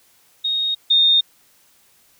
sine tone pair in turn, 3729 / 3667 Hz, A#7 / A#7, 0 / -29 cents, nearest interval unison, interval 29 cents, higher first, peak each -18 / -11 dBFS, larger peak second, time 0.44-0.75 / 0.9-1.21 s, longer neither, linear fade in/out 10 ms, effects white hiss -56 dBFS RMS until 2.19 s

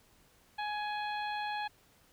harmonic tone, 837 Hz, G#5, 13 cents sharp, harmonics 1 / 2 / 3 / 4 / 5, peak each -35 / -41 / -45 / -47 / -49 dBFS, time 0.58-1.68 s, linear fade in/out 10 ms, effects pink hiss -65 dBFS RMS until 2.12 s

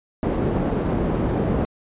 white low-pass noise, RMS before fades -22 dBFS, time 0.23-1.65 s, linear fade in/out 0 ms, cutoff 380 Hz, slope 12 dB/octave, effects resampled to 8000 Hz

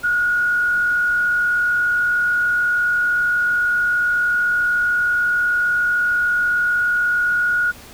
sine tone with frequency modulation, 1443 Hz, F#6, 44 cents flat, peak -15 dBFS, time 0.03-7.72 s, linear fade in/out 20 ms, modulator 46.6 Hz, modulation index 0.51, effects pink hiss -41 dBFS RMS until 7.93 s

